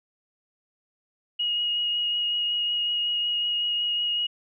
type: tone with vibrato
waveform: sine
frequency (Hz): 2883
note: F#7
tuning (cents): -46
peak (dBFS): -23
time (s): 1.39-4.27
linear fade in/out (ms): 10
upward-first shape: triangle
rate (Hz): 5.4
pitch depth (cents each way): 13
effects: none